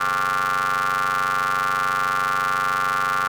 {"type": "ring-modulated tone", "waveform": "30% pulse", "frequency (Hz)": 93.9, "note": "F#2", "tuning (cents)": 26, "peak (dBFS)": -14, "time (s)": [0, 3.28], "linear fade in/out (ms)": 10, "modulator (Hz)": 1280, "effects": []}